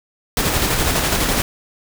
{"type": "noise with tremolo", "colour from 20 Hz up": "pink", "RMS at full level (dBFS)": -17, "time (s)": [0.37, 1.42], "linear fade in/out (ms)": 2, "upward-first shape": "square", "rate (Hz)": 12, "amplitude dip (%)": 30, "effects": []}